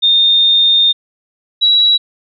sine tone pair in turn, 3648 / 3895 Hz, A#7 / B7, -38 / -25 cents, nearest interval minor second, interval 113 cents, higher second, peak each -7 dBFS, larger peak neither, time 0.02-0.93 / 1.61-1.98 s, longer first, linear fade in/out 20 ms, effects none

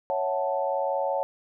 sine chord, F# minor seventh, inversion second, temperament equal, 554.4 / 659.3 / 740 / 880 Hz, C#5 / E5 / F#5 / A5, 0 / 0 / 0 / 0 cents, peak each -27 / -33 / -31 / -30 dBFS, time 0.1-1.23 s, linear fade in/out 0 ms, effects none

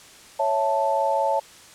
sine chord, A major, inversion first, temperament equal, 554.4 / 659.3 / 880 Hz, C#5 / E5 / A5, 0 / 0 / 0 cents, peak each -24 / -26 / -22 dBFS, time 0.39-1.4 s, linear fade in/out 10 ms, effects white hiss -47 dBFS RMS until 1.74 s + low-pass 9000 Hz 12 dB/octave

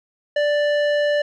square tone with low-pass filter, 587.3 Hz, D5, in tune, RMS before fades -19 dBFS, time 0.36-1.22 s, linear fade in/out 5 ms, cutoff 2700 Hz, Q 0.95, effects none

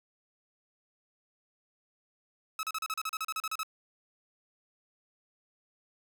sawtooth tone bursts, 1290 Hz, E6, 38 cents flat, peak -28 dBFS, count 14, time 2.59-3.632 s, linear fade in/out 2 ms, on 41 ms, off 36 ms, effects none

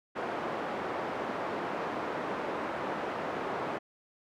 pink band-pass noise, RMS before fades -35 dBFS, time 0.15-3.79 s, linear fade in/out 20 ms, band 340 to 1300 Hz, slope 12 dB/octave, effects none

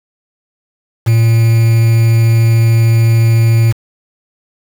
triangle tone with quantisation, 114.2 Hz, A#2, 35 cents flat, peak -4 dBFS, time 1.06-3.73 s, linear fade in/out 20 ms, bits 4, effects none

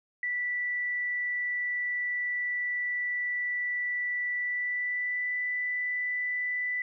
sine tone with pitch glide, 1966 to 1985.4 Hz, B6 to B6, -8 to +9 cents, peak -28 dBFS, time 0.23-6.82 s, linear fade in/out 2 ms, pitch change +17 cents, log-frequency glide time 4.36-5.34 s, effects none

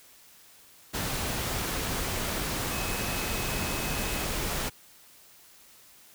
sine tone in noise, 2559 Hz, D#7, 48 cents sharp, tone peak -40 dBFS, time 2.71-4.26 s, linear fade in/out 20 ms, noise pink, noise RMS -31 dBFS, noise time 0.93-4.7 s, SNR -12 dB, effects white hiss -55 dBFS RMS until 6.14 s

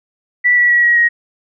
sine tone with pitch steps, 1962 / 1942.8 / 1923.8 / 1905 / 1886.4 Hz, B6 / B6 / B6 / A#6 / A#6, -12 / -29 / -46 / +37 / +20 cents, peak -8 dBFS, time 0.44-1.09 s, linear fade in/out 20 ms, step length 130 ms, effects none

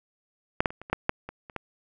clicks, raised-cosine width 0.5 ms, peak -6 / -7 / -24 / -26 / -25 / -9 / -7 / -22 / -28 / -17 dBFS, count 10, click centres 0.605 / 0.658 / 0.705 / 0.816 / 0.899 / 0.93 / 1.094 / 1.29 / 1.498 / 1.563 s, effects none

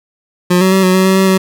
25% pulse tone with pitch steps, 178.9 / 188 / 191.1 / 184.6 / 187.9 / 189.9 / 191.2 / 189 Hz, F3 / F#3 / G3 / F#3 / F#3 / F#3 / G3 / F#3, +42 / +28 / -44 / -4 / +27 / +45 / -43 / +37 cents, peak -4 dBFS, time 0.5-1.38 s, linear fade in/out 10 ms, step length 110 ms, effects none

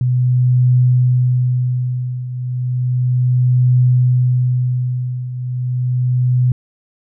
sine tone with tremolo, 125.3 Hz, B2, 25 cents sharp, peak -8 dBFS, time 0.01-6.52 s, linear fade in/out 2 ms, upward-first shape triangle, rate 0.33 Hz, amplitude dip 80%, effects none

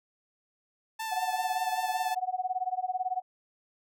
sawtooth tone with vibrato, 880 Hz, A5, in tune, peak -29 dBFS, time 0.99-2.15 s, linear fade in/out 10 ms, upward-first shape sine, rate 5.2 Hz, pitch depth 21 cents each way
sine tone with tremolo, 740 Hz, F#5, in tune, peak -25 dBFS, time 1.11-3.22 s, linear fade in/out 20 ms, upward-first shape sine, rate 18 Hz, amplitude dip 95%
effects none

